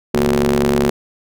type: ring-modulated tone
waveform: sawtooth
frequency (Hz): 69.7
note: C#2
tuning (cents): +10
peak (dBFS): -6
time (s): 0.14-0.9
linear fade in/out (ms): 5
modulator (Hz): 301
effects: none